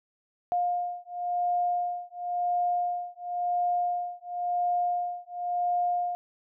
sine beating tone pair, 708 / 708.95 Hz, F5 / F5, +23 / +26 cents, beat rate 0.95 Hz, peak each -29 dBFS, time 0.52-6.15 s, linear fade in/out 0 ms, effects none

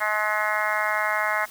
harmonic tone, 212.4 Hz, G#3, 39 cents sharp, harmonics 3 / 4 / 5 / 6 / 7 / 8 / 9 / 10, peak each -30 / -30 / -30 / -30 / -30 / -30 / -30 / -30 dBFS, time 0-1.46 s, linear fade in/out 20 ms, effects white hiss -45 dBFS RMS until 1.5 s

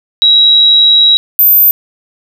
sine tone pair in turn, 3863 / 13738 Hz, B7 / A9, -39 / -43 cents, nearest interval octave + minor seventh, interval 2196 cents, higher second, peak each -3 dBFS, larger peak neither, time 0.22-1.17 / 1.39-1.71 s, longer first, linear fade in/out 0 ms, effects none

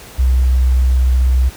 sine tone, 63.6 Hz, C2, 48 cents flat, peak -9 dBFS, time 0.18-1.5 s, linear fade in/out 20 ms, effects pink hiss -36 dBFS RMS until 1.56 s

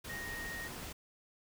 sine tone in noise, 1864.7 Hz, A#6, in tune, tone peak -41 dBFS, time 0.09-0.68 s, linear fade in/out 10 ms, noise pink, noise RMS -45 dBFS, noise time 0.04-0.93 s, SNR +1 dB, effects none

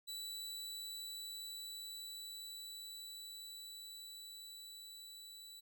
sawtooth tone with level ramp, 3951 Hz, B7, in tune, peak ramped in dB -40 to -49 dBFS, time 0.07-5.61 s, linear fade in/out 20 ms, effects none

